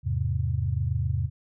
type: chord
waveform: sine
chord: E augmented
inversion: none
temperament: equal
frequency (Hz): 82.41 / 103.83 / 130.81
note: E2 / G#2 / B#2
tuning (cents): 0 / 0 / 0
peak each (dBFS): -28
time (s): 0.03-1.3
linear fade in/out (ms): 50
effects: none